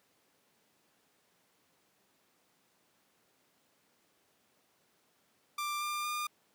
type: tone with pitch steps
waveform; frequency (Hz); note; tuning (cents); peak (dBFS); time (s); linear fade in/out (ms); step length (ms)
sawtooth; 1183 / 1195.4 / 1207.9; D6 / D6 / D6; +12 / +30 / +48; -30; 5.58-6.27; 5; 230
effects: pink hiss -71 dBFS RMS until 6.54 s + high-pass 200 Hz 12 dB/octave